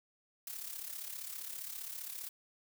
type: noise with amplitude modulation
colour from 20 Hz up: blue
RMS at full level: -41 dBFS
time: 0.47-2.29 s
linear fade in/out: 2 ms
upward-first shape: sine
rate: 35.1 Hz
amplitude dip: 65%
effects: none